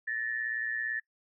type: tone pair together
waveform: sine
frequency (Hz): 1746.9 / 1864.7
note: A6 / A#6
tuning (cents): -13 / 0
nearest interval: minor second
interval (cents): 113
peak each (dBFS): -32 / -36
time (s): 0.07-1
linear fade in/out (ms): 10
effects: noise-tail reverb RT60 0.1 s tail -22 dB re dry